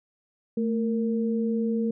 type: tone pair together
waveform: sine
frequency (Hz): 222.3 / 463.5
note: A3 / A#4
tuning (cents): +18 / -10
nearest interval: octave + minor second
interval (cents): 1272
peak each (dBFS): -24 / -29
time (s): 0.57-1.91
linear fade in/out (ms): 5
effects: none